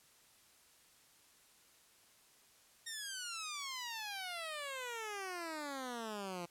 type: exponential sweep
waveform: 10% pulse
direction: down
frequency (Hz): 1864.7 to 170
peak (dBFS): -33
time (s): 2.86-6.46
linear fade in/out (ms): 10
effects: white hiss -66 dBFS RMS until 6.5 s + low-pass 12000 Hz 12 dB/octave